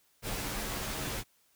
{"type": "noise with comb filter", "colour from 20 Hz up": "pink", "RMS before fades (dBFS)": -36, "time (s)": [0.22, 1.24], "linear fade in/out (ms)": 50, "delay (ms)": 12, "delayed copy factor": -0.95, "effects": ["white hiss -69 dBFS RMS until 1.55 s"]}